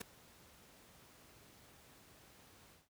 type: noise with ADSR envelope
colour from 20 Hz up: pink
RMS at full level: -40 dBFS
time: 0-2.89 s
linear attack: 15 ms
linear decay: 3 ms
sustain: -22 dB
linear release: 170 ms
effects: high-pass 60 Hz 12 dB/octave